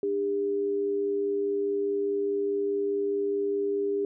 sine tone pair together, 297.5 / 402.3 Hz, D4 / G4, +22 / +45 cents, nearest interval perfect fourth, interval 523 cents, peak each -35 / -25 dBFS, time 0.03-4.05 s, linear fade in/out 2 ms, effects none

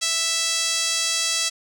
5% pulse tone with band-pass filter, 659.3 Hz, E5, in tune, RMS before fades -23 dBFS, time 0.01-1.5 s, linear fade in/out 20 ms, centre 6000 Hz, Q 0.6, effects none

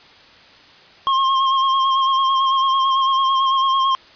square tone with vibrato, 1071 Hz, C6, 40 cents sharp, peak -15 dBFS, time 1.07-3.95 s, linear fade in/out 0 ms, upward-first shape sine, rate 9 Hz, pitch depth 29 cents each way, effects white hiss -46 dBFS RMS until 4.15 s + resampled to 11025 Hz

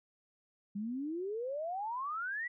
sine exponential sweep, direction up, 196 to 1991 Hz, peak -35 dBFS, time 0.75-2.48 s, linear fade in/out 10 ms, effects none

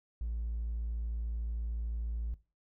triangle tone, 56.8 Hz, A#1, 44 cents flat, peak -30 dBFS, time 0.21-2.34 s, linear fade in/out 0 ms, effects noise-tail reverb RT60 0.3 s tail -19 dB re dry + tanh soft clip ceiling -29 dBFS

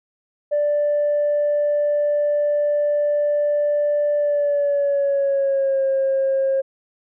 sine tone with pitch glide, 587.3 to 538.6 Hz, D5 to C#5, 0 to -50 cents, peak -15 dBFS, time 0.51-6.62 s, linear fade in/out 20 ms, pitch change -150 cents, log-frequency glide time 4.17-5.84 s, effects tanh soft clip ceiling -13 dBFS

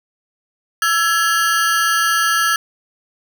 40% pulse ring-modulated tone, 1510 Hz, F#6, 35 cents sharp, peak -10 dBFS, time 0.82-2.56 s, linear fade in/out 2 ms, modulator 173 Hz, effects none

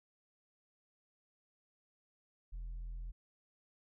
sine tone, 42.1 Hz, E1, 37 cents sharp, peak -38 dBFS, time 2.52-3.12 s, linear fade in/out 20 ms, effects tanh soft clip ceiling -40 dBFS

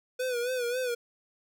square tone with vibrato, 493.9 Hz, B4, in tune, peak -29 dBFS, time 0.19-0.95 s, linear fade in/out 10 ms, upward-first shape sine, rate 3.7 Hz, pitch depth 74 cents each way, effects none

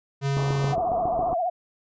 square tone, 138.59 Hz, C#3, in tune, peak -23 dBFS, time 0.21-0.76 s, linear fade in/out 50 ms
click train, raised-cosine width 2 ms, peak -18 dBFS, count 8, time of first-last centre 0.37-1.329 s, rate 7.3 Hz
white low-pass noise, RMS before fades -35 dBFS, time 0.37-1.34 s, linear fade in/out 2 ms, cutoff 1200 Hz, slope 96 dB/octave
sine tone with vibrato, 698.5 Hz, F5, in tune, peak -22 dBFS, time 0.72-1.5 s, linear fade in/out 10 ms, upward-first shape triangle, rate 15 Hz, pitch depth 130 cents each way
effects resampled to 16000 Hz

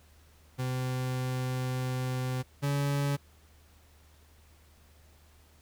40% pulse tone pair in turn, 128 / 141.92 Hz, C3 / C#3, -38 / +41 cents, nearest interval major second, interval 179 cents, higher second, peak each -29 / -26 dBFS, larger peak second, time 0.58-2.43 / 2.62-3.17 s, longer first, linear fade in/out 20 ms, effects added 76 Hz sine -58 dBFS peak until 5.61 s + pink hiss -63 dBFS RMS until 5.61 s

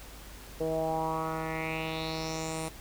10% pulse tone with low-pass filter sweep, 160 Hz, D#3, 49 cents sharp, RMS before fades -33 dBFS, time 0.6-2.69 s, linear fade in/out 10 ms, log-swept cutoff 500 to 10000 Hz, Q 4.1, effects added 50 Hz sine -48 dBFS peak until 2.8 s + pink hiss -49 dBFS RMS until 2.8 s

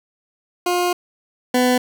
20% pulse tone pair in turn, 355.3 / 250.1 Hz, F4 / B3, +30 / +22 cents, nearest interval tritone, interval 608 cents, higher first, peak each -12 / -9 dBFS, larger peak second, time 0.66-0.93 / 1.54-1.78 s, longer first, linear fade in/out 5 ms, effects none

